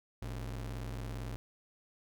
45% pulse ring-modulated tone, 82.3 Hz, E2, 2 cents flat, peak -35 dBFS, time 0.22-1.36 s, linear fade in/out 0 ms, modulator 32.3 Hz, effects none

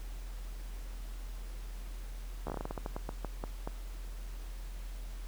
slowing click train, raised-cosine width 1 ms, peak -23 dBFS, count 16, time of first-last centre 2.47-3.675 s, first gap 13 ms, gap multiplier 1.23, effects added 42 Hz sine -39 dBFS peak until 5.27 s + pink hiss -55 dBFS RMS until 5.27 s

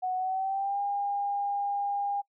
sine tone with pitch glide, 740 to 807 Hz, F#5 to G#5, 0 to -50 cents, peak -27 dBFS, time 0.02-2.22 s, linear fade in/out 20 ms, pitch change +150 cents, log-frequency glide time 0.16-0.8 s, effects noise-tail reverb RT60 0.1 s tail -25 dB re dry

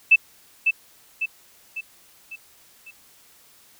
sine tone with echo, 2637 Hz, E7, in tune, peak -9 dBFS, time 0.11-0.16 s, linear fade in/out 10 ms, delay 550 ms, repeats 5, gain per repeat -6 dB, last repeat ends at 2.91 s, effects white hiss -54 dBFS RMS until 3.79 s

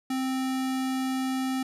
square tone, 261.6 Hz, C4, in tune, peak -27 dBFS, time 0.1-1.63 s, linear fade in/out 5 ms, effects resampled to 32000 Hz

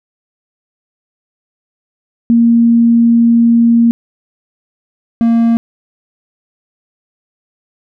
sine / triangle tone pair in turn, 233.1 / 231 Hz, A#3 / A#3, 0 / -16 cents, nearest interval unison, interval 16 cents, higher first, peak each -5 dBFS, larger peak neither, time 2.3-3.91 / 5.21-5.57 s, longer first, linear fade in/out 0 ms, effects none

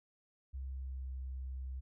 sine tone with pitch glide, 66.2 to 65.1 Hz, C2 to C2, +21 to -8 cents, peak -39 dBFS, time 0.53-1.81 s, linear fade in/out 20 ms, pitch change -29 cents, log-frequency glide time 0.64-1.12 s, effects none

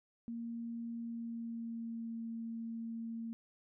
sine tone with pitch glide, 232.5 to 228.5 Hz, A#3 to A#3, -4 to -34 cents, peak -39 dBFS, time 0.28-3.33 s, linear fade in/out 0 ms, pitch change -30 cents, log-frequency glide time 0.98-2.21 s, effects none

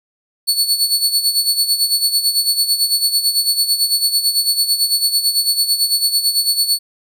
sawtooth tone with tremolo, 4435 Hz, C#8, in tune, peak -8 dBFS, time 0.47-6.79 s, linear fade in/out 20 ms, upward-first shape sine, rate 9 Hz, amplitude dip 70%, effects none

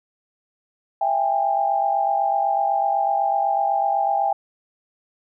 sine tone cluster, 662 / 796 / 844 Hz, E5 / G5 / G#5, +7 / +26 / +28 cents, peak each -25 / -19 / -27 dBFS, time 1.01-4.33 s, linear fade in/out 5 ms, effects none

